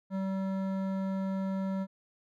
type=tone with hard clipping; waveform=sine; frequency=192 Hz; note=G3; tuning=36 cents flat; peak=-32 dBFS; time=0.1-1.87 s; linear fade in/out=50 ms; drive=13 dB; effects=none